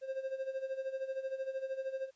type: tone with tremolo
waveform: triangle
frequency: 531 Hz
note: C5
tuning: 25 cents sharp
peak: -31 dBFS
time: 0.01-2.11 s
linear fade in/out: 50 ms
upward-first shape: sine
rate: 13 Hz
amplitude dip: 75%
effects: white hiss -72 dBFS RMS until 2.15 s + resampled to 16000 Hz